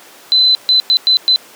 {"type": "tone bursts at uneven times", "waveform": "sine", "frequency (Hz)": 4033, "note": "B7", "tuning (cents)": 36, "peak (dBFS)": -7, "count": 5, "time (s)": [[0.32, 0.55], [0.69, 0.8], [0.9, 0.97], [1.07, 1.17], [1.28, 1.36]], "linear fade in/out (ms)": 0, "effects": ["pink hiss -39 dBFS RMS until 1.55 s", "high-pass 400 Hz 12 dB/octave"]}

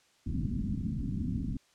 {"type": "low-pass noise", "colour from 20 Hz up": "white", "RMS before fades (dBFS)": -33, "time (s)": [0.26, 1.57], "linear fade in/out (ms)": 5, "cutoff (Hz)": 260, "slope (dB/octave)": 48, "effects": ["white hiss -66 dBFS RMS until 1.74 s", "low-pass 7000 Hz 12 dB/octave"]}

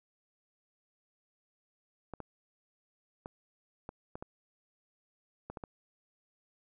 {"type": "clicks", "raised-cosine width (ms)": 1, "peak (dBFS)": -27, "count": 9, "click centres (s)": [2.137, 2.203, 3.259, 3.891, 4.155, 4.225, 5.5, 5.572, 5.638], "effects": []}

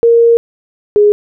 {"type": "tone pair in turn", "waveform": "sine", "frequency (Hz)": [465.8, 415], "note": ["A#4", "G#4"], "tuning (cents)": [-1, -1], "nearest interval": "major second", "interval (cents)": 200, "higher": "first", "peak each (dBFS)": -4, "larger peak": "neither", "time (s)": [[0.03, 0.37], [0.96, 1.12]], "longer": "first", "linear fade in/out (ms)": 0, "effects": []}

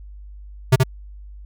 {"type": "tone with echo", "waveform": "square", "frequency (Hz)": 129.9, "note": "C3", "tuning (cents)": -12, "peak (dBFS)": -9, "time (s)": [0.72, 0.76], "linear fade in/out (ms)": 10, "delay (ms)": 76, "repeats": 1, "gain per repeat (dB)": -3, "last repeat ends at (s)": 0.836, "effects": ["added 50 Hz sine -36 dBFS peak until 1.45 s"]}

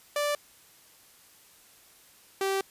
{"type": "tone pair in turn", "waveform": "sawtooth", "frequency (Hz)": [586, 388.5], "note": ["D5", "G4"], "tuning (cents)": [-4, -16], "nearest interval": "perfect fifth", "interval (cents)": 712, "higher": "first", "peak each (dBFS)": -22, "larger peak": "neither", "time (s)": [[0.16, 0.35], [2.41, 2.61]], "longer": "second", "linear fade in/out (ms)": 2, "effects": ["white hiss -57 dBFS RMS until 2.7 s", "resampled to 32000 Hz"]}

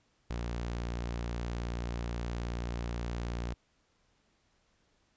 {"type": "tone", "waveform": "sawtooth", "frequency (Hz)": 58.8, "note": "A#1", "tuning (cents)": 16, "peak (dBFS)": -30, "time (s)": [0.3, 3.54], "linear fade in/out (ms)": 5, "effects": ["pink hiss -72 dBFS RMS until 5.16 s", "resampled to 16000 Hz"]}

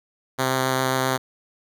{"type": "tone with vibrato", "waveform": "5% pulse", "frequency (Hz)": 130.81, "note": "C3", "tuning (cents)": 0, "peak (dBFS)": -9, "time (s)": [0.38, 1.18], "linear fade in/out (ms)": 20, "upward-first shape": "sine", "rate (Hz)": 7.5, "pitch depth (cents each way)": 9, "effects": []}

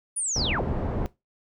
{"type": "linear sweep", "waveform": "sine", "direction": "down", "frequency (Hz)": [9956, 185.4], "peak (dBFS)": -25, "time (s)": [0.16, 0.62], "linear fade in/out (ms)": 10}
{"type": "low-pass noise", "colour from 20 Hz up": "pink", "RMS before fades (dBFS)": -28, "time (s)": [0.36, 1.06], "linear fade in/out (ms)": 0, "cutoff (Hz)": 660, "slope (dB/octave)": 12}
{"effects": ["noise-tail reverb RT60 0.2 s tail -18 dB re dry"]}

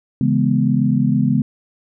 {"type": "chord", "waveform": "sine", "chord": "C# minor seventh", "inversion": "none", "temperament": "equal", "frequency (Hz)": [138.59, 164.81, 207.7, 246.9], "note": ["C#3", "E3", "G#3", "B3"], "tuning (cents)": [0, 0, 0, 0], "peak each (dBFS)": [-18, -22, -18, -18], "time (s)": [0.21, 1.42], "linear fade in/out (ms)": 2, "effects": []}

